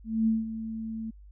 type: tone with ADSR envelope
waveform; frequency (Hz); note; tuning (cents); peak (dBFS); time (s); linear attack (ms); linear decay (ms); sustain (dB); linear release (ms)
sine; 222.6; A3; +20; -20; 0.04-1.11; 230; 180; -12; 13
effects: added 50 Hz sine -47 dBFS peak until 1.31 s